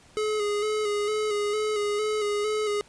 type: tone with vibrato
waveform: square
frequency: 420.6 Hz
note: G#4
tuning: 22 cents sharp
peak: -25 dBFS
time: 0.17-2.81 s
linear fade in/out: 0 ms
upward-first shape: square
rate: 2.2 Hz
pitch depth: 30 cents each way
effects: pink hiss -55 dBFS RMS until 2.88 s + resampled to 22050 Hz